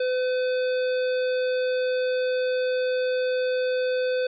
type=harmonic tone with a mistuned harmonic; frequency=507 Hz; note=B4; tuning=45 cents sharp; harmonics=1 / 3 / 5 / 7 / 9; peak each=-22 / -34 / -39 / -41 / -43 dBFS; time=0-4.27 s; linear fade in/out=5 ms; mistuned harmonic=9; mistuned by=-27 cents; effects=none